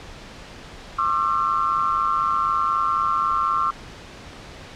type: tone cluster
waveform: sine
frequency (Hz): 1080 / 1184 / 1345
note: C#6 / D6 / E6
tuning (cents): -45 / +14 / +34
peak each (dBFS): -23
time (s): 0.98-3.71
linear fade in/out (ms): 10
effects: pink hiss -40 dBFS RMS until 4.75 s + low-pass 5000 Hz 12 dB/octave